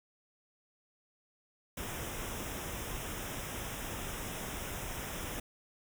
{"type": "band-stop noise", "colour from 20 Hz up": "pink", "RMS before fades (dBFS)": -40, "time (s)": [1.77, 5.4], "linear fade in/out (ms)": 5, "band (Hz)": [3700, 5200], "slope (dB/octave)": 96, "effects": []}